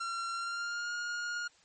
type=tone with pitch glide; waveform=45% pulse; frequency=1368 to 1426.1 Hz; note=F6 to F6; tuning=-36 to +36 cents; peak=-34 dBFS; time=0-1.48 s; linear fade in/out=10 ms; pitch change=+72 cents; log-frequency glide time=0.33-0.92 s; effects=white hiss -64 dBFS RMS until 1.64 s + MP3 32 kbps